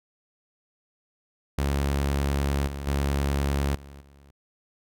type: tone with level steps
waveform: sawtooth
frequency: 70 Hz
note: C#2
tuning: 18 cents sharp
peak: -19 / -28 / -19 / -39 / -48 dBFS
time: 1.58-4.31 s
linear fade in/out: 5 ms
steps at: 2.67 / 2.87 / 3.75 / 4.01 s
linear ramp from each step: 5 ms
effects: none